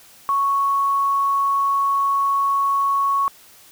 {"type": "tone with quantisation", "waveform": "sine", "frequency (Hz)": 1108.7, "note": "C#6", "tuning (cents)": 0, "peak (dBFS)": -16, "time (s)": [0.29, 3.28], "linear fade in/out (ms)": 0, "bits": 7, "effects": ["white hiss -48 dBFS RMS until 3.71 s"]}